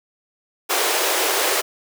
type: high-pass noise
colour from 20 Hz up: pink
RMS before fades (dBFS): -20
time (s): 0.69-1.62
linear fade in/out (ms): 20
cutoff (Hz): 350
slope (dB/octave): 48
effects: none